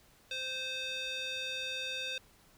square tone with band-pass filter, 520 Hz, C5, 11 cents flat, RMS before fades -38 dBFS, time 0.31-2.18 s, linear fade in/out 2 ms, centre 3300 Hz, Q 3.5, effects pink hiss -63 dBFS RMS until 2.57 s

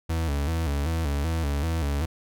40% pulse tone with vibrato, 76.4 Hz, D#2, 31 cents flat, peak -23 dBFS, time 0.09-2.06 s, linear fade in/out 10 ms, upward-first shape square, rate 2.6 Hz, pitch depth 120 cents each way, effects none

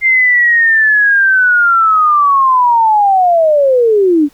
sine linear sweep, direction down, 2105 to 277.2 Hz, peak -6 dBFS, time 0.01-4.29 s, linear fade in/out 50 ms, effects pink hiss -48 dBFS RMS until 4.33 s

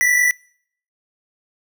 square tone pair together, 1927 / 1975.5 Hz, B6 / B6, -43 / 0 cents, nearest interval unison, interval 43 cents, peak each -22 / -15 dBFS, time 0.01-0.31 s, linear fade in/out 0 ms, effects noise-tail reverb RT60 0.6 s tail -25 dB re dry

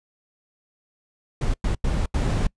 brown noise bursts at uneven times, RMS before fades -22 dBFS, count 4, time 1.41-1.54 / 1.64-1.75 / 1.84-2.06 / 2.14-2.47 s, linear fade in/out 5 ms, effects noise-tail reverb RT60 0.1 s tail -25 dB re dry + resampled to 22050 Hz

